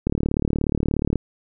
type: click train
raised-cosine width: 3 ms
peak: -8 dBFS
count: 41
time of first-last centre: 0.07-1.157 s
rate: 36.8 Hz
effects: none